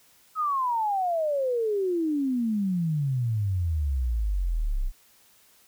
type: exponential sweep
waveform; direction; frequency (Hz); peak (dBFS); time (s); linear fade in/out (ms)
sine; down; 1292 to 30.14; -23; 0.35-4.92; 50
effects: white hiss -59 dBFS RMS until 5.67 s